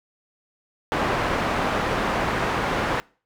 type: low-pass noise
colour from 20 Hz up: white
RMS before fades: -24 dBFS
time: 0.92-3 s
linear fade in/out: 0 ms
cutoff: 1300 Hz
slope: 12 dB/octave
effects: noise-tail reverb RT60 0.4 s tail -24 dB re dry